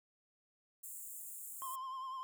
pink high-pass noise, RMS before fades -48 dBFS, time 0.83-1.76 s, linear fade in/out 10 ms, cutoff 7100 Hz, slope 96 dB/octave
triangle tone with vibrato, 1050 Hz, C6, 6 cents sharp, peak -39 dBFS, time 1.62-2.23 s, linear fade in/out 0 ms, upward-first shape triangle, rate 10 Hz, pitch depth 58 cents each way
effects none

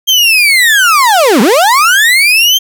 35% pulse linear two-way sweep, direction down then up, 3195 to 187.4 to 3195 Hz, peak -3 dBFS, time 0.07-2.59 s, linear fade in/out 20 ms, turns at 1.41 s, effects none

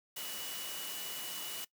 sine tone in noise, 2938 Hz, F#7, 13 cents flat, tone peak -46 dBFS, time 0.16-1.65 s, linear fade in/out 10 ms, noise white, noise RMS -42 dBFS, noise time 0.16-1.65 s, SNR -7 dB, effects noise-tail reverb RT60 0.1 s tail -20 dB re dry + high-pass 150 Hz 12 dB/octave

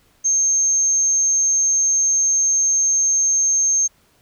sine tone, 6390 Hz, G8, 32 cents sharp, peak -14 dBFS, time 0.24-3.88 s, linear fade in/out 20 ms, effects pink hiss -58 dBFS RMS until 4.21 s

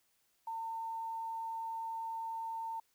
sine tone with quantisation, 905 Hz, A5, 48 cents sharp, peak -37 dBFS, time 0.47-2.8 s, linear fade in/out 5 ms, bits 11, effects white hiss -75 dBFS RMS until 2.94 s

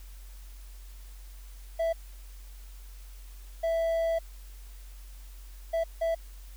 triangle tone bursts at uneven times, 660 Hz, E5, 2 cents sharp, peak -23 dBFS, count 4, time 1.79-1.93 / 3.63-4.19 / 5.73-5.84 / 6.01-6.15 s, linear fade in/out 10 ms, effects added 46 Hz sine -43 dBFS peak until 6.56 s + white hiss -57 dBFS RMS until 6.56 s

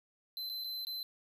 square tone with dropouts, 4063 Hz, B7, 48 cents sharp, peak -38 dBFS, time 0.37-1.03 s, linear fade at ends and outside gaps 1 ms, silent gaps 0.492-0.497 / 0.639-0.644 / 0.85-0.869 s, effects none

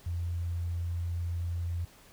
sine tone, 86 Hz, F2, 26 cents flat, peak -30 dBFS, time 0.06-1.85 s, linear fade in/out 5 ms, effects pink hiss -57 dBFS RMS until 2.12 s

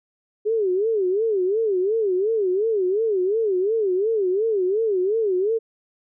sine tone with vibrato, 406 Hz, G#4, 39 cents flat, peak -18 dBFS, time 0.45-5.59 s, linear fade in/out 20 ms, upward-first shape sine, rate 2.8 Hz, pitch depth 200 cents each way, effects none

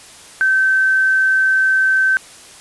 sine tone, 1544 Hz, G6, 27 cents flat, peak -11 dBFS, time 0.41-2.17 s, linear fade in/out 0 ms, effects white hiss -40 dBFS RMS until 2.6 s + resampled to 24000 Hz

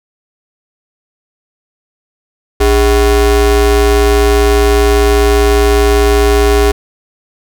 square ring-modulated tone, 175.5 Hz, F3, 9 cents sharp, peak -4 dBFS, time 2.6-6.72 s, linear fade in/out 10 ms, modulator 233 Hz, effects none

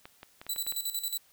clicks, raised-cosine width 0.3 ms, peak -28 dBFS, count 7, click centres 0.055 / 0.231 / 0.415 / 0.466 / 0.562 / 0.666 / 0.723 s
10% pulse tone with tremolo, 3971 Hz, B7, 9 cents sharp, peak -22 dBFS, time 0.49-1.18 s, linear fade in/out 5 ms, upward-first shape square, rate 11 Hz, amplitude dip 70%
effects white hiss -63 dBFS RMS until 1.32 s

